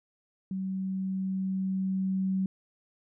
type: tone with level ramp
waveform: sine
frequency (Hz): 190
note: F#3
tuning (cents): +46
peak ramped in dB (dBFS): -30 to -25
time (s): 0.51-2.46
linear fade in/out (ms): 2
effects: none